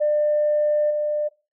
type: tone with level steps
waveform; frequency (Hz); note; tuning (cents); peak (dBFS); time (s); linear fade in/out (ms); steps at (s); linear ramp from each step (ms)
sine; 598; D5; +31; -16 / -20; 0-1.29; 20; 0.9; 10
effects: noise-tail reverb RT60 0.3 s tail -20 dB re dry + tanh soft clip ceiling -12 dBFS